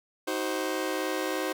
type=chord; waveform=sawtooth; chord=C diminished; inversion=first; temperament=just; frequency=314 / 376.7 / 523.3 Hz; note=Eb4 / Gb4 / C5; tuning=+16 / +31 / 0 cents; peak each=-29 dBFS; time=0.27-1.53 s; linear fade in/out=10 ms; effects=none